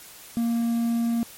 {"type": "tone with quantisation", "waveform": "triangle", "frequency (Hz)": 233, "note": "A#3", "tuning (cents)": -1, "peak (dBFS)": -19, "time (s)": [0.37, 1.23], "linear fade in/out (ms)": 0, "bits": 8, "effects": ["white hiss -45 dBFS RMS until 1.37 s", "MP3 64 kbps"]}